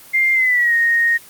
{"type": "tone with pitch glide", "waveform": "sine", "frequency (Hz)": [2103, 1862.8], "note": ["C7", "A#6"], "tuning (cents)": [8, -2], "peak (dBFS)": -12, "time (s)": [0.13, 1.18], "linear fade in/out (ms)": 20, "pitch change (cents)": -210, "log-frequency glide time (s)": [0.33, 0.74], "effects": ["white hiss -42 dBFS RMS until 1.29 s", "Opus 24 kbps"]}